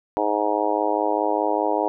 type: harmonic tone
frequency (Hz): 104.9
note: G#2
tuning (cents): +18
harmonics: 3 / 4 / 5 / 6 / 7 / 8 / 9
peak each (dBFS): -27 / -27 / -27 / -27 / -27 / -27 / -27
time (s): 0.17-1.88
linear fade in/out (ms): 0
effects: none